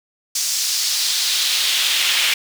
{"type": "noise with high-pass filter sweep", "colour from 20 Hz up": "brown", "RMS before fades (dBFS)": -19, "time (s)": [0.35, 2.34], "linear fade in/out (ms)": 5, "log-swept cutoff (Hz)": [5800, 2700], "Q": 1.9, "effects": []}